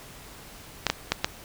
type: clicks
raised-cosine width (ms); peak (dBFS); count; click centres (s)
0.2; -4; 4; 0.867 / 0.9 / 1.12 / 1.245
effects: pink hiss -46 dBFS RMS until 1.44 s